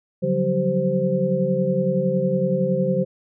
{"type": "tone cluster", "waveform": "sine", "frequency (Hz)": [142.9, 179.3, 190.1, 385.7, 520], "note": ["D3", "F3", "F#3", "G4", "C5"], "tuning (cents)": [-47, 46, 47, -28, -11], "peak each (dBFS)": [-27, -24, -24, -28, -22], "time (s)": [0.22, 3.05], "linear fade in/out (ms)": 20, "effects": []}